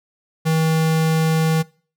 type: tone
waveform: square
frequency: 160 Hz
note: D#3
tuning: 49 cents sharp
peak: -16 dBFS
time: 0.45-1.63 s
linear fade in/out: 20 ms
effects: noise-tail reverb RT60 0.4 s tail -22 dB re dry